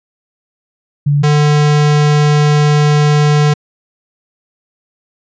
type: tone pair in turn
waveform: sine / square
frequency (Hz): 144.2 / 148.51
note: D3 / D3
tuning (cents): -31 / +20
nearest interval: minor second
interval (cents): 51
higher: second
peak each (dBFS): -8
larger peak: neither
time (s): 1.06-1.23 / 1.23-3.54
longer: second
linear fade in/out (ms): 10
effects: resampled to 16000 Hz

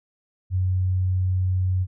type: tone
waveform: sine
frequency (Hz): 92.5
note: F#2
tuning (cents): 0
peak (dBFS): -19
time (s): 0.5-1.87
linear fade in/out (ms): 50
effects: none

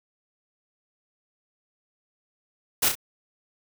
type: noise with echo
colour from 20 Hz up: white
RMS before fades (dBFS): -21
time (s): 2.82-2.89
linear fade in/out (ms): 10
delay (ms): 32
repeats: 2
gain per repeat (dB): -6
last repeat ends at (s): 2.954
effects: none

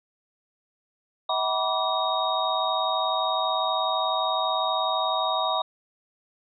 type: tone cluster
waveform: sine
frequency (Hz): 642 / 754 / 973 / 1157 / 3741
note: E5 / F#5 / B5 / D6 / A#7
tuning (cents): -46 / +32 / -26 / -26 / +5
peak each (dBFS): -29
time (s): 1.29-5.62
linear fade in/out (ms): 5
effects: none

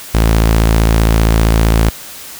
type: tone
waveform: sawtooth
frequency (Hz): 55.3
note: A1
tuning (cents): +9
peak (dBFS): -4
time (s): 0.14-1.9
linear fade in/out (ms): 10
effects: white hiss -31 dBFS RMS until 2.39 s

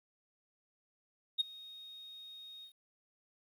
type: tone with ADSR envelope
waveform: sine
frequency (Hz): 3726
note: A#7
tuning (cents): -2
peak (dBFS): -24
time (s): 1.38-2.73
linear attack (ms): 25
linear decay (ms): 13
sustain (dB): -24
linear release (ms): 93
effects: tanh soft clip ceiling -24 dBFS + 11-bit

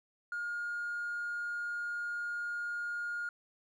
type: tone with hard clipping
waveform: sine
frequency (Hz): 1423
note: F6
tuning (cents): +32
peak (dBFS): -35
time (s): 0.32-3.29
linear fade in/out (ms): 2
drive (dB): 1
effects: none

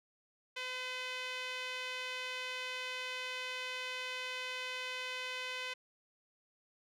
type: tone with band-pass filter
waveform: sawtooth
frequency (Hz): 508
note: B4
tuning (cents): +49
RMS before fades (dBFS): -41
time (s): 0.56-5.74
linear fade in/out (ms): 10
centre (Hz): 2700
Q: 1.7
effects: none

